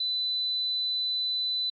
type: tone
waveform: sine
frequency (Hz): 4000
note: B7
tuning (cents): +21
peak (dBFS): -26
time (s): 0-1.7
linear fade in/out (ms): 5
effects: AAC 32 kbps